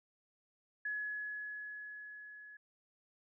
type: tone with level ramp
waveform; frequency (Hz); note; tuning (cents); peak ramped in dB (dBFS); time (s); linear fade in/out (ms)
sine; 1693; G#6; +33; -35 to -51; 0.85-2.57; 5
effects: none